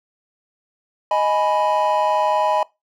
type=chord; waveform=triangle; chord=G# minor; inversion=second; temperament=equal with one note detuned; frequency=622.3 / 835.9 / 987.8 Hz; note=D#5 / G#5 / B5; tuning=0 / +11 / 0 cents; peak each=-18 dBFS; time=1.11-2.63 s; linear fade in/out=2 ms; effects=noise-tail reverb RT60 0.2 s tail -21 dB re dry + tanh soft clip ceiling -5 dBFS